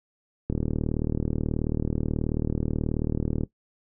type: click train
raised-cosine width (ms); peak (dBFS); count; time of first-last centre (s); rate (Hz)
3; -13; 114; 0.5-3.435; 38.5
effects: noise-tail reverb RT60 0.1 s tail -17 dB re dry